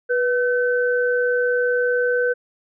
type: tone pair together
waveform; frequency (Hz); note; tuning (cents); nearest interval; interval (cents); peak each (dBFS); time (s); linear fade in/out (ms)
sine; 490.1 / 1525.7; B4 / G6; -13 / -47; octave + minor sixth; 1966; -18 / -22; 0.09-2.34; 20
effects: none